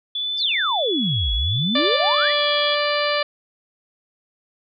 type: tone with vibrato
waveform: sine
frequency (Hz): 3446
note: A7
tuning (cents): -37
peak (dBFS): -22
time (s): 0.15-2.75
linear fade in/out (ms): 5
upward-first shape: sine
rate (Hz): 0.72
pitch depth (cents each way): 46
type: exponential two-way sweep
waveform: sine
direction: down then up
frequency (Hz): 5274 to 51.4 to 2172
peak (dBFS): -20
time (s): 0.37-2.33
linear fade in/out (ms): 50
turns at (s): 1.33
type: harmonic tone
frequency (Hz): 587.3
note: D5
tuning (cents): 0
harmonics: 1 / 2 / 3 / 4 / 5 / 6 / 7 / 8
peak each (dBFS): -22 / -25 / -27 / -28 / -29 / -30 / -30 / -31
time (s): 1.75-3.23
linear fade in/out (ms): 5
effects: none